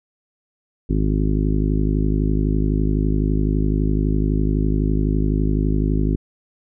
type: harmonic tone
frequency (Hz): 51.91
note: G#1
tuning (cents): 0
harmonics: 1 / 2 / 3 / 4 / 5 / 6 / 7 / 8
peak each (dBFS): -19 / -26 / -23 / -29 / -24 / -29 / -29 / -36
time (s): 0.89-6.16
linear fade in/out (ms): 10
effects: none